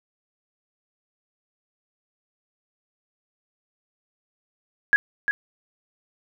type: tone with echo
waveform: sine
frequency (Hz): 1661.2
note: G#6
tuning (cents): 0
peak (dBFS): -12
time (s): 4.93-4.96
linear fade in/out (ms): 0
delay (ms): 350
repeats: 1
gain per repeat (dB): -7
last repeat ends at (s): 5.31
effects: none